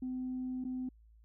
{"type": "tone with dropouts", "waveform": "sine", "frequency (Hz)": 255.4, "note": "C4", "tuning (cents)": -42, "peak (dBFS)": -34, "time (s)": [0.02, 0.89], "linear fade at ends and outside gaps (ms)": 5, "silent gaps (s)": [0.641, 0.649], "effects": ["tanh soft clip ceiling -31 dBFS", "added 55 Hz sine -58 dBFS peak until 1.24 s"]}